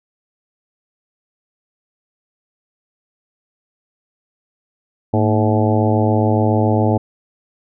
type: harmonic tone with a mistuned harmonic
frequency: 107.2 Hz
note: A2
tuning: 45 cents flat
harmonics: 1 / 2 / 3 / 4 / 5 / 6 / 7 / 8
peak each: -16 / -19 / -21 / -22 / -23 / -24 / -24 / -25 dBFS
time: 5.13-6.98 s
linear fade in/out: 10 ms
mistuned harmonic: 2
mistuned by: +100 cents
effects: none